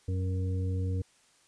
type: harmonic tone with a mistuned harmonic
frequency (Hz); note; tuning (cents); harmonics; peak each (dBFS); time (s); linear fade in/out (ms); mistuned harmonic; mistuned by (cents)
92.5; F#2; 0; 1 / 2 / 3 / 5; -28 / -42 / -41 / -42; 0.08-1.02; 5; 5; +19
effects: white hiss -64 dBFS RMS until 1.47 s + resampled to 22050 Hz